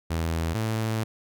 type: tone pair in turn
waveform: sawtooth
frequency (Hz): 82.1 / 110.8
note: E2 / A2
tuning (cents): -6 / +13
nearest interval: perfect fourth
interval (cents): 519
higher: second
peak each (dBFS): -21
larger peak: neither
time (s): 0.1-0.54 / 0.54-1.04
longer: second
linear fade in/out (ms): 10
effects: none